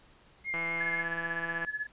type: tone with vibrato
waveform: sine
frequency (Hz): 2124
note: C7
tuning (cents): +25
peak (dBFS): -31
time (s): 0.44-1.05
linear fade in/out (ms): 50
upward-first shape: triangle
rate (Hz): 7.7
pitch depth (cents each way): 21
type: click train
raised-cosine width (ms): 0.5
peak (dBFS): -24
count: 186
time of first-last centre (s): 0.54-1.648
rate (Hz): 167
type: tone with tremolo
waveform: sine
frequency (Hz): 1708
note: G#6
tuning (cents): +48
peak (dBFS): -29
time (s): 0.8-1.87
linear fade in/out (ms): 10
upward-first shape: sine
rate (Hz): 16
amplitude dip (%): 85
effects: pink hiss -60 dBFS RMS until 1.92 s + resampled to 8000 Hz